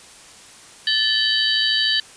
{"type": "tone cluster", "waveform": "sine", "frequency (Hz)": [1749, 3005, 3118, 3888, 4576], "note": ["A6", "F#7", "G7", "B7", "D8"], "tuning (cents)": [-11, 26, -10, -28, -46], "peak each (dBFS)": -23, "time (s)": [0.87, 2], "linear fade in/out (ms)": 2, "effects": ["white hiss -44 dBFS RMS until 2.16 s", "resampled to 22050 Hz"]}